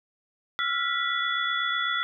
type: tone cluster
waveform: sine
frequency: 1343 / 1411 / 1963 / 3421 Hz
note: E6 / F6 / B6 / A7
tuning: +32 / +17 / -11 / -49 cents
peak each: -30 dBFS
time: 0.59-2.03 s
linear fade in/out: 0 ms
effects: none